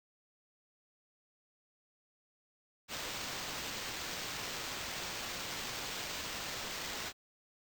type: noise with sample-and-hold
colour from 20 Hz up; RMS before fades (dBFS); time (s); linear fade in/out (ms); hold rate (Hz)
white; -41; 2.88-7.13; 50; 11025
effects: none